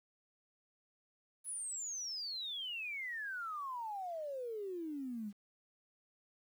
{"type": "exponential sweep", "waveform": "sine", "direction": "down", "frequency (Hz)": [10580, 197.3], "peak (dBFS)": -39, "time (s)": [1.44, 5.33], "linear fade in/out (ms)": 50, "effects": ["11-bit"]}